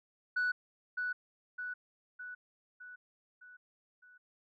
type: tone with echo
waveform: sine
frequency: 1480 Hz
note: F#6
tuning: in tune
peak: -27 dBFS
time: 0.36-0.52 s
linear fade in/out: 10 ms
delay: 610 ms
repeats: 6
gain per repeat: -5 dB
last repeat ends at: 4.18 s
effects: tanh soft clip ceiling -27 dBFS